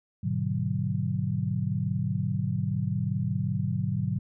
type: chord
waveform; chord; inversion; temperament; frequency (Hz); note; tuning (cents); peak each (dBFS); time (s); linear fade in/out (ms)
sine; G# half-diminished seventh; none; just; 103.83 / 124.59 / 149.51 / 186.89; G#2 / B2 / D3 / F#3; 0 / +16 / +31 / +18; -31; 0.23-4.19; 10
effects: none